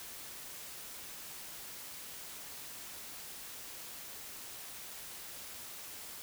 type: silence
effects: white hiss -47 dBFS RMS until 6.22 s